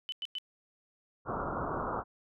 sine tone bursts, 3009 Hz, F#7, 28 cents sharp, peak -34 dBFS, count 3, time 0.09-0.384 s, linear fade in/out 0 ms, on 32 ms, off 99 ms
white low-pass noise, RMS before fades -35 dBFS, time 1.25-2.04 s, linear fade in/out 50 ms, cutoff 1400 Hz, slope 96 dB/octave
effects none

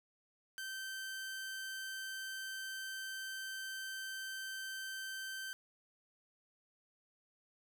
sawtooth tone, 1551 Hz, G6, 19 cents flat, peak -38 dBFS, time 0.58-5.53 s, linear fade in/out 0 ms, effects none

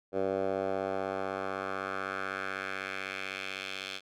10% pulse tone with band-pass filter sweep, 96 Hz, G2, 36 cents flat, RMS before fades -35 dBFS, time 0.12-4.01 s, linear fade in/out 50 ms, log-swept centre 520 to 3300 Hz, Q 1.9, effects none

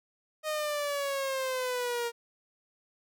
sawtooth exponential sweep, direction down, 622.3 to 466.8 Hz, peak -26 dBFS, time 0.43-2.12 s, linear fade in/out 50 ms, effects none

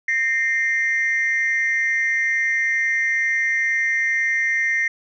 sine tone pair together, 1835.2 / 2093 Hz, A#6 / C7, -28 / 0 cents, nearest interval major second, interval 228 cents, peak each -19 dBFS, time 0.08-4.88 s, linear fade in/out 5 ms, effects tanh soft clip ceiling -13 dBFS

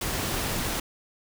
pink noise, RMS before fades -29 dBFS, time 0.01-0.8 s, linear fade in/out 5 ms, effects none

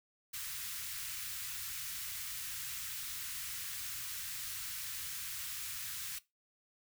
white band-stop noise, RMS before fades -42 dBFS, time 0.33-6.19 s, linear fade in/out 10 ms, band 140 to 1300 Hz, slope 24 dB/octave, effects noise-tail reverb RT60 0.2 s tail -18 dB re dry

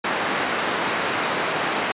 white band-pass noise, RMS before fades -24 dBFS, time 0.04-1.92 s, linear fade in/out 5 ms, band 200 to 1800 Hz, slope 12 dB/octave, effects resampled to 8000 Hz

